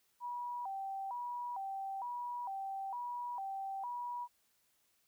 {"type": "tone with vibrato", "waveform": "sine", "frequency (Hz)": 869, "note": "A5", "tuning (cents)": -22, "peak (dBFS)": -38, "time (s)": [0.2, 4.28], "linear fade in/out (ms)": 50, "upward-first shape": "square", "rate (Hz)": 1.1, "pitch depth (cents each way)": 190, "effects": ["white hiss -75 dBFS RMS until 5.07 s"]}